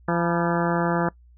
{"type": "harmonic tone with a mistuned harmonic", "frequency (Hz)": 171.2, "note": "F3", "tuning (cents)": -34, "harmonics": [1, 2, 3, 4, 5, 6, 7, 8, 9, 10], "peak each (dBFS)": [-24, -27, -29, -30, -31, -32, -32, -33, -34, -34], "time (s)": [0.08, 1.09], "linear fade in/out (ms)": 5, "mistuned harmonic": 6, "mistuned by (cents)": -90, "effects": ["noise-tail reverb RT60 0.1 s tail -22 dB re dry", "added 60 Hz sine -49 dBFS peak until 1.37 s"]}